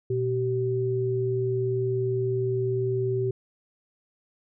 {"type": "tone pair together", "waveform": "sine", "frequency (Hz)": [121, 383.8], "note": ["B2", "G4"], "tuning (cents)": [-35, -37], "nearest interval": "octave + minor sixth", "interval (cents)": 1998, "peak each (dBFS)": [-27, -25], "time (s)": [0.1, 3.31], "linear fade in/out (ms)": 5, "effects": []}